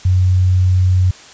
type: tone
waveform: sine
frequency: 92 Hz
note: F#2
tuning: 9 cents flat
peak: -9 dBFS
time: 0.05-1.11 s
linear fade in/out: 5 ms
effects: white hiss -39 dBFS RMS until 1.33 s + resampled to 16000 Hz